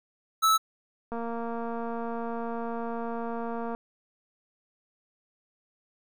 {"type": "tone", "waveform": "square", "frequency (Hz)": 1308, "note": "E6", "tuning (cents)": -14, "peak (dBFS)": -20, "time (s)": [0.42, 0.58], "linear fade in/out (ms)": 20}
{"type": "click train", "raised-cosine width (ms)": 1, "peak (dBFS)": -22, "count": 611, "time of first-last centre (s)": [1.12, 3.749], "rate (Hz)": 232}
{"effects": []}